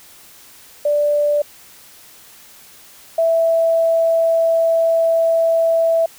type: tone pair in turn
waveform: sine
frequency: 587.3 / 659.2 Hz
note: D5 / E5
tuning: 0 / 0 cents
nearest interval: major second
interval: 200 cents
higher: second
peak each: -13 / -12 dBFS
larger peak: second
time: 0.85-1.42 / 3.18-6.06 s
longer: second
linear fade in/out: 5 ms
effects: white hiss -44 dBFS RMS until 6.18 s